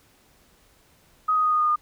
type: tone with pitch steps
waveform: sine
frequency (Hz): 1257 / 1249 / 1241.1 / 1233.3 / 1225.5 / 1217.7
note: D#6 / D#6 / D#6 / D#6 / D#6 / D#6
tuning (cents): +17 / +6 / -5 / -16 / -27 / -38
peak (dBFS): -18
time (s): 1.28-1.76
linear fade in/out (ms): 10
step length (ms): 80
effects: pink hiss -59 dBFS RMS until 1.81 s